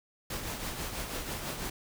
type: noise with tremolo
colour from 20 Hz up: pink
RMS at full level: -35 dBFS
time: 0.3-1.7 s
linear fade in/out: 5 ms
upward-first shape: triangle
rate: 6.1 Hz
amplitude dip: 50%
effects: none